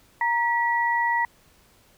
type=tone pair together; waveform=sine; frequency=934.1 / 1942 Hz; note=A#5 / B6; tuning=+3 / -30 cents; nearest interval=octave + minor second; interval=1267 cents; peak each=-22 / -24 dBFS; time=0.21-1.25 s; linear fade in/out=2 ms; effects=pink hiss -58 dBFS RMS until 1.97 s